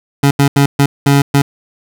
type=tone bursts at uneven times; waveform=25% pulse; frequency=140.5 Hz; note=C#3; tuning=24 cents sharp; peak=-3 dBFS; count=6; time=0.23-0.31 / 0.39-0.48 / 0.56-0.66 / 0.79-0.86 / 1.06-1.22 / 1.34-1.42 s; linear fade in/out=5 ms; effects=none